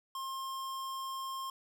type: tone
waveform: square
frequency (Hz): 1065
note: C6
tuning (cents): +30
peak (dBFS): -38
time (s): 0.15-1.5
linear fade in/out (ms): 2
effects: none